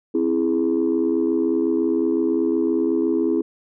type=chord; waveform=sine; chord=C augmented; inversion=none; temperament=equal; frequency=261.6 / 329.6 / 415.3 Hz; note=C4 / E4 / G#4; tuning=0 / 0 / 0 cents; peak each=-22 / -19 / -22 dBFS; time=0.14-3.42 s; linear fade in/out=10 ms; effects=tanh soft clip ceiling -11 dBFS